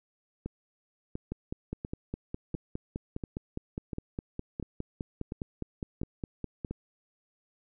two click trains, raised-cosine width 3 ms, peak -22 / -21 dBFS, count 10 / 27, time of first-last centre 0.46-6.71 / 1.32-6.648 s, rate 1.44 / 4.88 Hz, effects none

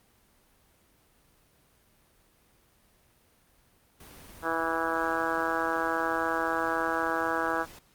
pink noise, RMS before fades -49 dBFS, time 4-7.79 s, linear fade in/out 5 ms
harmonic tone, 163.9 Hz, E3, 10 cents flat, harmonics 2 / 3 / 4 / 5 / 6 / 7 / 8 / 9 / 10, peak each -35 / -35 / -35 / -35 / -35 / -35 / -35 / -35 / -35 dBFS, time 4.42-7.66 s, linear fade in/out 50 ms
effects pink hiss -64 dBFS RMS until 7.94 s + Opus 32 kbps

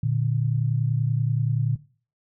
sine tone pair together, 116.34 / 146.8 Hz, A#2 / D3, -3 / 0 cents, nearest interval major third, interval 403 cents, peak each -23 / -24 dBFS, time 0.03-1.76 s, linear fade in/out 5 ms, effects noise-tail reverb RT60 0.4 s tail -17 dB re dry

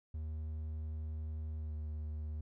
triangle tone with pitch glide, 77.8 to 76.42 Hz, D#2 to D#2, 0 to -31 cents, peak -36 dBFS, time 0.14-2.41 s, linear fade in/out 5 ms, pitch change -31 cents, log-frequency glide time 1.58-1.75 s, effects none

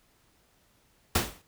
pink noise with exponential decay, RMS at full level -21 dBFS, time 1.15-1.42 s, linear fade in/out 5 ms, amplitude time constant 57 ms, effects pink hiss -66 dBFS RMS until 1.47 s

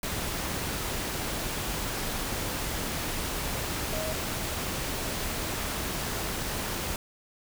sine tone in noise, 630 Hz, D#5, 21 cents sharp, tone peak -33 dBFS, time 3.93-4.13 s, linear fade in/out 2 ms, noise pink, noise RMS -32 dBFS, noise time 0.03-6.96 s, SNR -4 dB, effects none

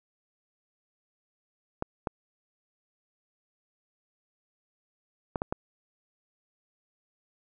clicks, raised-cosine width 1 ms, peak -15 dBFS, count 5, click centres 1.824 / 2.072 / 5.358 / 5.419 / 5.525 s, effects none

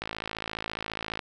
click train, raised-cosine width 0.3 ms, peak -16 dBFS, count 65, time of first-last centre 0.02-1.192 s, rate 54.6 Hz, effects none

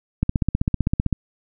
click train, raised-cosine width 5 ms, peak -6 dBFS, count 15, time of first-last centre 0.23-1.127 s, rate 15.6 Hz, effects none

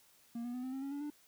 triangle tone with pitch steps, 234.3 / 242.1 / 250.2 / 258.6 / 267.3 / 276.2 / 285.5 / 295 Hz, A#3 / B3 / B3 / C4 / C4 / C#4 / D4 / D4, +9 / -34 / +23 / -20 / +37 / -6 / -49 / +8 cents, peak -36 dBFS, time 0.35-1.102 s, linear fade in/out 5 ms, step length 94 ms, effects white hiss -66 dBFS RMS until 1.27 s

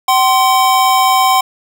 square tone pair together, 762.2 / 1046.5 Hz, G5 / C6, -49 / 0 cents, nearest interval perfect fourth, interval 549 cents, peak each -12 dBFS, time 0.08-1.41 s, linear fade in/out 5 ms, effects none

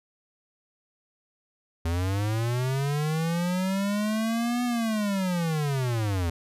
square linear two-way sweep, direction up then down, 81.3 to 246.5 to 81.3 Hz, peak -25 dBFS, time 1.85-6.3 s, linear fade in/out 5 ms, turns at 4.64 s, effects resampled to 32000 Hz

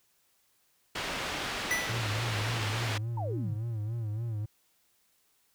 white low-pass noise, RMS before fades -35 dBFS, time 0.95-2.98 s, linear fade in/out 5 ms, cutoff 3100 Hz, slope 12 dB/octave
square tone with exponential decay, 1975.5 Hz, B6, in tune, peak -25 dBFS, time 1.71-2.11 s, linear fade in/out 0 ms, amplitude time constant 85 ms
triangle tone with vibrato, 111 Hz, A2, 16 cents sharp, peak -29 dBFS, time 1.89-4.46 s, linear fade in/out 10 ms, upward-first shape sine, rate 3.5 Hz, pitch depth 110 cents each way
sine exponential sweep, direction down, 953 to 110 Hz, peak -35 dBFS, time 3.17-3.56 s, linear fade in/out 5 ms
effects white hiss -70 dBFS RMS until 5.54 s

